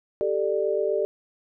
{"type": "chord", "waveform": "sine", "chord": "G suspended second", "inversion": "none", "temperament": "equal with one note detuned", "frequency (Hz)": [392, 440, 594.5], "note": ["G4", "A4", "D5"], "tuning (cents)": [0, 0, 21], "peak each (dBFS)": -26, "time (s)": [0.21, 1.05], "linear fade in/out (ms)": 0, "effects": []}